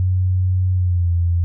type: tone with pitch glide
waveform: sine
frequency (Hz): 92.2 to 86.03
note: F#2 to F2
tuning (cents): -6 to -26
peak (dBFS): -14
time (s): 0-1.44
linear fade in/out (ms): 0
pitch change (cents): -120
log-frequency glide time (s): 0.73-1.11
effects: none